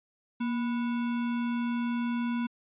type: tone with sample-and-hold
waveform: sine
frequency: 236.8 Hz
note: A#3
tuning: 27 cents sharp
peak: -27 dBFS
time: 0.4-2.47 s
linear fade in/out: 10 ms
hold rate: 1225 Hz
effects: resampled to 8000 Hz